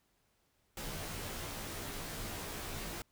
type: noise with comb filter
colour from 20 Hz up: pink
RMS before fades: -42 dBFS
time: 0.77-3.02 s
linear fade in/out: 2 ms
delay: 16 ms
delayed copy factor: -0.9
effects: pink hiss -75 dBFS RMS until 3.11 s

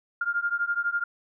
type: beating tone pair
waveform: sine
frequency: 1400 / 1412 Hz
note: F6 / F6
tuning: +4 / +19 cents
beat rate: 12 Hz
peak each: -27 / -28 dBFS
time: 0.21-1.04 s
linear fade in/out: 5 ms
effects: none

